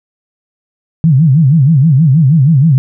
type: tone with vibrato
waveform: sine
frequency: 146.83 Hz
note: D3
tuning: in tune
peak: -4 dBFS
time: 1.04-2.78 s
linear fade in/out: 0 ms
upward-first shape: sine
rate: 6.3 Hz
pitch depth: 240 cents each way
effects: none